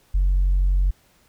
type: tone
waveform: sine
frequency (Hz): 46.16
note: F#1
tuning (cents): -3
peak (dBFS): -14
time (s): 0.14-0.91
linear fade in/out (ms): 10
effects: tanh soft clip ceiling -13 dBFS + pink hiss -59 dBFS RMS until 1.28 s